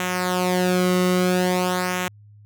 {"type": "tone with flanger", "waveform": "sawtooth", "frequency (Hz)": 181.6, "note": "F#3", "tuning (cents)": -32, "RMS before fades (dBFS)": -21, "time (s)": [0, 2.08], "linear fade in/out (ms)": 2, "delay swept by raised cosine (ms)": [0.21, 1.21], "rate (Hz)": 0.49, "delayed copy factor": -0.7, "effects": ["added 104 Hz sine -45 dBFS peak until 2.45 s"]}